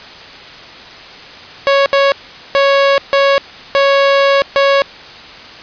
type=tone bursts at uneven times; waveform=sawtooth; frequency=554.4 Hz; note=C#5; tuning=in tune; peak=-4 dBFS; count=6; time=1.67-1.86 / 1.93-2.12 / 2.55-2.98 / 3.13-3.38 / 3.75-4.42 / 4.56-4.82 s; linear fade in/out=0 ms; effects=white hiss -33 dBFS RMS until 5.62 s + resampled to 11025 Hz